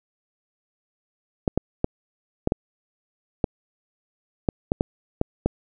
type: clicks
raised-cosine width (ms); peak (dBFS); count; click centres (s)
2; -6; 11; 1.478 / 1.576 / 1.844 / 2.474 / 2.521 / 3.442 / 4.488 / 4.719 / 4.809 / 5.214 / 5.46
effects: none